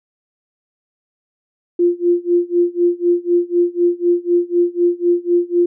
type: tone with tremolo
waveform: sine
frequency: 349.2 Hz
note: F4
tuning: in tune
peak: -9 dBFS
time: 1.79-5.66 s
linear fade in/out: 5 ms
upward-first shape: sine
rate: 4 Hz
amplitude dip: 95%
effects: none